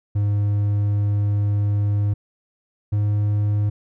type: tone pair in turn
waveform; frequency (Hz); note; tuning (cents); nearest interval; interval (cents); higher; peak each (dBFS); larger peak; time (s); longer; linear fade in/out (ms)
triangle; 102.6 / 103.79; G#2 / G#2; -21 / -1; unison; 20; second; -15; neither; 0.15-2.14 / 2.92-3.7; first; 10
effects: none